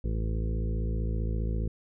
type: harmonic tone with a mistuned harmonic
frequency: 55.1 Hz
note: A1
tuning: 3 cents sharp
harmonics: 1 / 2 / 3 / 4 / 6 / 7 / 8 / 9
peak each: -28 / -34 / -38 / -40 / -44 / -45 / -46 / -47 dBFS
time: 0.04-1.68 s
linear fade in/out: 5 ms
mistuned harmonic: 1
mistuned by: +22 cents
effects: none